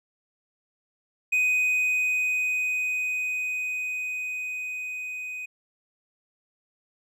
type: tone with level ramp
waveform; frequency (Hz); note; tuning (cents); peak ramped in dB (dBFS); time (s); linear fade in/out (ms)
triangle; 2500; D#7; +8; -18 to -31; 1.32-5.46; 10
effects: none